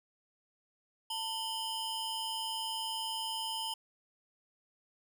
30% pulse ring-modulated tone, 2000 Hz, B6, 21 cents sharp, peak -29 dBFS, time 1.1-3.74 s, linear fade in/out 5 ms, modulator 1100 Hz, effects none

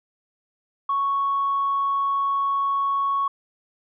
sine tone, 1108.7 Hz, C#6, in tune, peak -19 dBFS, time 0.89-3.28 s, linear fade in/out 5 ms, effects tanh soft clip ceiling -15 dBFS

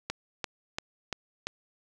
click train, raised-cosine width 0.2 ms, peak -14 dBFS, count 5, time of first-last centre 0.1-1.47 s, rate 2.92 Hz, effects none

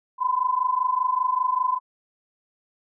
sine tone pair together, 1000 / 1025.1 Hz, B5 / C6, +21 / -36 cents, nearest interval unison, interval 43 cents, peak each -23 dBFS, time 0.18-1.8 s, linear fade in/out 50 ms, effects none

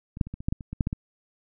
clicks, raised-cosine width 5 ms, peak -25 / -9 / -26 / -22 / -25 / -12 / -14 / -26 / -21 / -10 / -13 / -16 dBFS, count 12, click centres 0.171 / 0.212 / 0.27 / 0.34 / 0.405 / 0.485 / 0.525 / 0.608 / 0.73 / 0.808 / 0.871 / 0.929 s, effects none

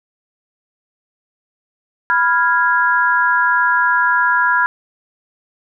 sine chord, F diminished, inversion second, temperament equal with one note detuned, 987.8 / 1396.9 / 1653.6 Hz, Cb6 / F6 / Ab6, 0 / 0 / -8 cents, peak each -16 dBFS, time 2.1-4.66 s, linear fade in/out 0 ms, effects none

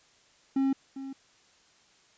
triangle tone with echo, 270 Hz, C#4, 45 cents flat, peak -21 dBFS, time 0.56-0.73 s, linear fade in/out 5 ms, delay 400 ms, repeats 1, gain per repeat -13 dB, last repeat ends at 1.13 s, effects white hiss -62 dBFS RMS until 2.17 s + resampled to 16000 Hz

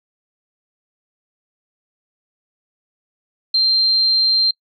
sine tone, 4159 Hz, C8, 11 cents flat, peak -12 dBFS, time 3.54-4.51 s, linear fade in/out 5 ms, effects noise-tail reverb RT60 0.1 s tail -25 dB re dry

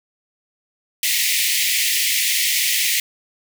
pink high-pass noise, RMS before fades -19 dBFS, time 1.03-3 s, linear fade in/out 2 ms, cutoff 1900 Hz, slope 96 dB/octave, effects none

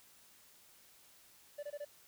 triangle tone bursts, 583 Hz, D5, 13 cents flat, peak -38 dBFS, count 4, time 1.58-1.85 s, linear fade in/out 10 ms, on 51 ms, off 22 ms, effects white hiss -63 dBFS RMS until 2.07 s

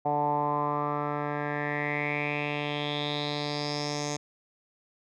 10% pulse tone with low-pass filter sweep, 146.83 Hz, D3, in tune, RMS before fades -30 dBFS, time 0.05-4.17 s, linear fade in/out 10 ms, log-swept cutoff 790 to 6400 Hz, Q 6.1, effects none

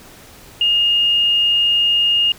sine tone, 2840 Hz, F7, 28 cents sharp, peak -12 dBFS, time 0.61-2.32 s, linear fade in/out 2 ms, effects pink hiss -42 dBFS RMS until 2.38 s

